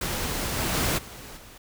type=noise with level steps; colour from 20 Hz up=pink; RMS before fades=-29 / -27 / -25 / -42 / -47 dBFS; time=0.01-1.58 s; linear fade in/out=5 ms; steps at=0.57 / 0.73 / 0.97 / 1.36 s; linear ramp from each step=20 ms; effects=none